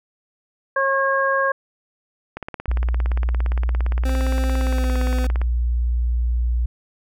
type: harmonic tone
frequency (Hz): 543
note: C#5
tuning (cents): -36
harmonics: 1 / 2 / 3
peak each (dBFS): -21 / -21 / -21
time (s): 0.76-1.52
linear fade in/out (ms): 5
type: click train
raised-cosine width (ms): 0.5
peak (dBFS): -15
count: 54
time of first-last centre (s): 2.37-5.416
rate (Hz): 17.4
type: tone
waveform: sine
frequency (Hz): 59.6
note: A#1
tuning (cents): +39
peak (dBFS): -17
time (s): 2.68-6.66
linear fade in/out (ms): 5
type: tone with pitch glide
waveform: 25% pulse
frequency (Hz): 261.6 to 253.7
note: C4 to B3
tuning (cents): 0 to +47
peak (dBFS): -22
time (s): 4.05-5.27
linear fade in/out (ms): 5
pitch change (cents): -53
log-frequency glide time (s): 4.58-4.97
effects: none